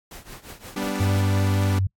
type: noise with tremolo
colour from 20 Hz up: pink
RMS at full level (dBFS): -38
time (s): 0.11-1.2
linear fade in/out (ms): 2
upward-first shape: triangle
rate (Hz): 5.7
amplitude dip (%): 90
type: chord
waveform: sawtooth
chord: G major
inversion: none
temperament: equal with one note detuned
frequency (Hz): 196 / 246.9 / 292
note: G3 / B3 / D4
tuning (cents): 0 / 0 / -10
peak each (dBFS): -25 / -27 / -25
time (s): 0.76-1.79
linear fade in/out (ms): 5
type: tone with pitch glide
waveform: sine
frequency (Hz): 97.5 to 95.49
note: G2 to G2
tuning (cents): -9 to -45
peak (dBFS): -19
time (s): 1-1.87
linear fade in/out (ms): 5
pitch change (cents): -36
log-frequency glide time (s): 1.68-1.74
effects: noise-tail reverb RT60 0.1 s tail -23 dB re dry + AAC 64 kbps